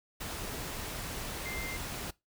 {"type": "tone in noise", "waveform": "sine", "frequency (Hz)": 2093, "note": "C7", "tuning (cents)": 0, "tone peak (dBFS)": -39, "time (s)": [1.45, 1.77], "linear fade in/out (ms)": 10, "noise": "pink", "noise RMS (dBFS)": -39, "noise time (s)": [0.2, 2.11], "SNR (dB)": -3, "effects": ["noise-tail reverb RT60 0.2 s tail -21 dB re dry"]}